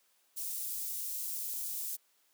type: high-pass noise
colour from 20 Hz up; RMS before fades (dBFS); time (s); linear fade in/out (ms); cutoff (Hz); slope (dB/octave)
white; -38; 0.36-1.97; 20; 7900; 12
effects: white hiss -71 dBFS RMS until 2.33 s + high-pass 300 Hz 12 dB/octave